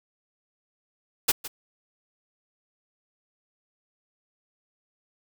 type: noise with echo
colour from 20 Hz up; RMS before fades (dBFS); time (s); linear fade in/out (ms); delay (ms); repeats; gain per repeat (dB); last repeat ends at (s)
white; -20; 1.28-1.32; 10; 160; 1; -15; 1.48
effects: none